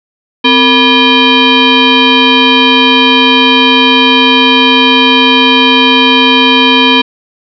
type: tone with frequency modulation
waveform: sine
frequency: 1696 Hz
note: G#6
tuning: 36 cents sharp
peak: -3 dBFS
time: 0.44-7.02 s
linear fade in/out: 10 ms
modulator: 718 Hz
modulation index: 2.8
effects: none